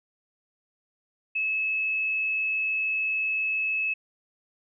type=tone; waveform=sine; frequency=2593 Hz; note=E7; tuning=29 cents flat; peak=-24 dBFS; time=1.35-3.94 s; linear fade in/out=10 ms; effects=none